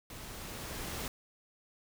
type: noise with level ramp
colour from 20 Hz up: pink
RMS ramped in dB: -47 to -38 dBFS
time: 0.1-1.08 s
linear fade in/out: 2 ms
effects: none